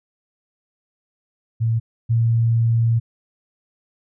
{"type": "tone pair in turn", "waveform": "sine", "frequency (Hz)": [113.8, 115.32], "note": ["A#2", "A#2"], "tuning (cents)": [-41, -18], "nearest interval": "unison", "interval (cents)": 23, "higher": "second", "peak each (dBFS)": [-16, -14], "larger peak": "second", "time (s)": [[1.6, 1.8], [2.09, 3]], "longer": "second", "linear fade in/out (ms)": 20, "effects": []}